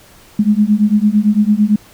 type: beating tone pair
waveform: sine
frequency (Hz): 205.4 / 214.3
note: G#3 / A3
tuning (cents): -19 / -45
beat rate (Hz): 8.9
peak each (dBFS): -12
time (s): 0.39-1.76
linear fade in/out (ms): 5
effects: pink hiss -44 dBFS RMS until 1.93 s